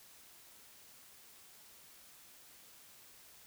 silence, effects white hiss -59 dBFS RMS until 3.46 s

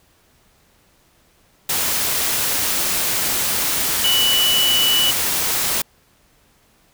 sine tone in noise, 2960 Hz, F#7, in tune, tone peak -15 dBFS, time 4.04-5.11 s, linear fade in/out 5 ms, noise white, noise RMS -20 dBFS, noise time 1.69-5.82 s, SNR +2 dB, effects pink hiss -57 dBFS RMS until 6.93 s

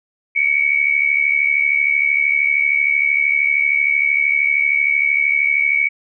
sine tone pair together, 2217 / 2290 Hz, C#7 / D7, 0 / -44 cents, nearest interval minor second, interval 56 cents, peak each -16 dBFS, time 0.35-5.89 s, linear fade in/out 20 ms, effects none

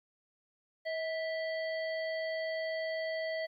harmonic tone with a mistuned harmonic, 642 Hz, E5, 46 cents flat, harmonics 1 / 3 / 5 / 7, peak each -34 / -40 / -51 / -48 dBFS, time 0.85-3.47 s, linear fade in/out 20 ms, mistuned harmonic 3, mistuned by +41 cents, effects 12-bit

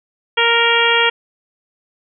harmonic tone, 466.2 Hz, A#4, in tune, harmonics 1 / 2 / 3 / 4 / 5 / 6 / 7, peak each -19 / -19 / -19 / -19 / -19 / -19 / -19 dBFS, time 0.37-1.1 s, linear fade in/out 10 ms, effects none

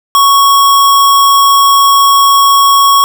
sine tone with sample-and-hold, 1112 Hz, C#6, 5 cents sharp, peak -3 dBFS, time 0.15-3.04 s, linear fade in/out 0 ms, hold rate 4410 Hz, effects none

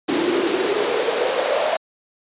pink noise with high-pass filter sweep, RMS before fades -20 dBFS, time 0.08-1.77 s, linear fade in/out 10 ms, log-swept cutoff 300 to 630 Hz, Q 7.2, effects resampled to 8000 Hz

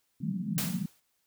pink band-pass noise, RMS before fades -33 dBFS, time 0.2-0.86 s, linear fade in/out 5 ms, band 160 to 210 Hz, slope 48 dB/octave
white noise with exponential decay, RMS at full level -30 dBFS, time 0.58-1 s, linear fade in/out 0 ms, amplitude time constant 91 ms
effects white hiss -75 dBFS RMS until 1.26 s

